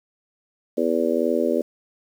harmonic tone, 82.41 Hz, E2, in tune, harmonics 3 / 4 / 5 / 6 / 7, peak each -25 / -25 / -25 / -25 / -25 dBFS, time 0.77-1.62 s, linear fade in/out 10 ms, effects 8-bit

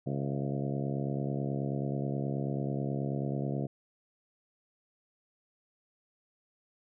harmonic tone with a mistuned harmonic, 69.3 Hz, C#2, in tune, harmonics 2 / 3 / 4 / 5 / 6 / 7 / 8 / 9 / 10, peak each -33 / -37 / -39 / -41 / -43 / -44 / -45 / -46 / -47 dBFS, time 0.06-3.67 s, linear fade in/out 10 ms, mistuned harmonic 9, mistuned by +53 cents, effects none

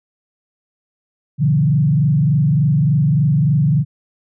sine tone with frequency modulation, 146.83 Hz, D3, in tune, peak -11 dBFS, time 1.38-3.85 s, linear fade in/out 50 ms, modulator 23.4 Hz, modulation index 1, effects none

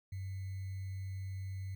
sine tone with sample-and-hold, 95.6 Hz, G2, 43 cents flat, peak -38 dBFS, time 0.12-1.75 s, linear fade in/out 5 ms, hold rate 2100 Hz, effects none

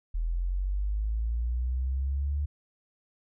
sine linear sweep, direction up, 39.91 to 73.42 Hz, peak -26 dBFS, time 0.14-2.46 s, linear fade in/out 10 ms, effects none

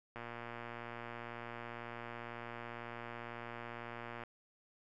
click train, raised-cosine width 0.5 ms, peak -30 dBFS, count 482, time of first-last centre 0.16-4.236 s, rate 118 Hz, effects none

